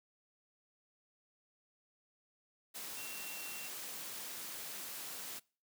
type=tone in noise; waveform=sine; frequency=2726 Hz; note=F7; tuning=43 cents flat; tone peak=-49 dBFS; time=2.96-3.69 s; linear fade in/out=20 ms; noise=white; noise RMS=-45 dBFS; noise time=2.74-5.4 s; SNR=-7 dB; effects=noise-tail reverb RT60 0.4 s tail -25 dB re dry + high-pass 150 Hz 12 dB/octave